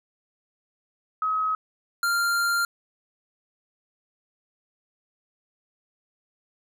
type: tone pair in turn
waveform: sine / square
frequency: 1274 / 1392 Hz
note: D#6 / F6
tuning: +41 / -6 cents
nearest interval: major second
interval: 153 cents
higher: second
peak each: -22 / -22 dBFS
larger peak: neither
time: 1.22-1.55 / 2.03-2.65 s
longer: second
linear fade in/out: 2 ms
effects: none